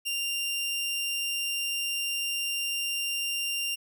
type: tone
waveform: sawtooth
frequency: 2786 Hz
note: F7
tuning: 5 cents flat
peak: -25 dBFS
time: 0.05-3.76 s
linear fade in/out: 20 ms
effects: none